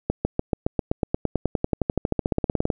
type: accelerating click train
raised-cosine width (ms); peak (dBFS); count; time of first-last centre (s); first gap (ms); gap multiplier
2; -7; 30; 0.1-2.702; 150; 0.96
effects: none